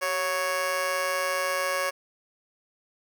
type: tone with amplitude modulation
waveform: 15% pulse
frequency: 554.4 Hz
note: C#5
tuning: in tune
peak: -16 dBFS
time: 0.01-1.91 s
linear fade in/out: 20 ms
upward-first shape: sine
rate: 168 Hz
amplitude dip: 65%
effects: none